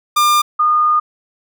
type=tone pair in turn; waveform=45% pulse / sine; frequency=1200 / 1222.4 Hz; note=D6 / D#6; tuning=+37 / -31 cents; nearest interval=unison; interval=32 cents; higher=second; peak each=-10 dBFS; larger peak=neither; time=0.16-0.42 / 0.59-1 s; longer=second; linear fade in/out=10 ms; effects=none